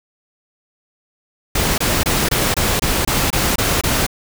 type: noise bursts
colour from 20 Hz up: pink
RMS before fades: -17 dBFS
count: 10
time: 1.55-4.066 s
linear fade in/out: 5 ms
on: 230 ms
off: 24 ms
effects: none